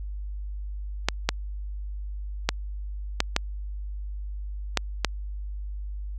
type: clicks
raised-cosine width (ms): 0.2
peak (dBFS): -3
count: 7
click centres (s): 1.086 / 1.29 / 2.49 / 3.204 / 3.364 / 4.773 / 5.047
effects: added 50 Hz sine -31 dBFS peak until 6.18 s